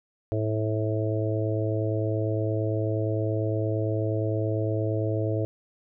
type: harmonic tone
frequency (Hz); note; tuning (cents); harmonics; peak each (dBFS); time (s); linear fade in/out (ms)
108.7; A2; -21; 1 / 3 / 4 / 5 / 6; -26 / -31 / -32 / -33 / -34; 0.32-5.45; 0
effects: none